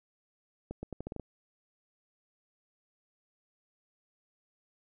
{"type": "accelerating click train", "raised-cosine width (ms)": 2, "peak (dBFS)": -25, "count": 8, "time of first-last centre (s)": [0.71, 1.197], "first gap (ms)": 120, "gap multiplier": 0.81, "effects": []}